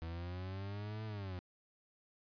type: linear two-way sweep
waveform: 40% pulse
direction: up then down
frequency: 81.2 to 110 to 88.2 Hz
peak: -40 dBFS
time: 0.02-1.39 s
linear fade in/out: 0 ms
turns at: 1.05 s
effects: resampled to 11025 Hz